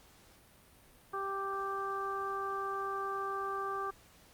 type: harmonic tone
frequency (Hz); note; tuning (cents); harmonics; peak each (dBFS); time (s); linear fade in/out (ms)
392; G4; 0; 1 / 2 / 3 / 4; -40 / -43 / -36 / -46; 1.13-3.91; 10
effects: pink hiss -61 dBFS RMS until 4.33 s + Opus 48 kbps